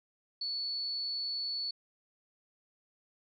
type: tone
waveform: sine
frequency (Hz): 4435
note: C#8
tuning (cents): 0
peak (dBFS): -33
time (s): 0.41-1.71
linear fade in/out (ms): 5
effects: none